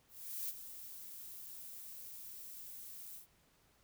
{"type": "noise with ADSR envelope", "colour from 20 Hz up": "violet", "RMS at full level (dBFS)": -40, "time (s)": [0.08, 3.27], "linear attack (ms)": 410, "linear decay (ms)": 29, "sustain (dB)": -10, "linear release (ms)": 110, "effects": ["pink hiss -71 dBFS RMS until 3.83 s"]}